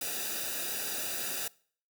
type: noise with comb filter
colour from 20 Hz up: white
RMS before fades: -35 dBFS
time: 0.01-1.48 s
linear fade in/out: 5 ms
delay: 0.93 ms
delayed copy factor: -0.75
effects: noise-tail reverb RT60 0.5 s tail -23 dB re dry